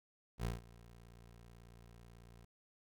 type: tone with ADSR envelope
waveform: 20% pulse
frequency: 58.2 Hz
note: A#1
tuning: 2 cents flat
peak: -30 dBFS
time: 0.38-2.45 s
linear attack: 66 ms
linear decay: 160 ms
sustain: -21 dB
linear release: 7 ms
effects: 12-bit